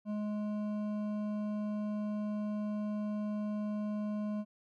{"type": "tone with hard clipping", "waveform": "sine", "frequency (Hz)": 209.9, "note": "G#3", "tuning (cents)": 19, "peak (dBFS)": -35, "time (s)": [0.05, 4.45], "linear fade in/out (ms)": 50, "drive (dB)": 9, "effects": []}